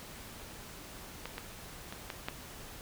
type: clicks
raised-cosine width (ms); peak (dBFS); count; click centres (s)
0.3; -23 / -22 / -25 / -21 / -18; 5; 1.256 / 1.381 / 1.925 / 2.102 / 2.285
effects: pink hiss -48 dBFS RMS until 2.81 s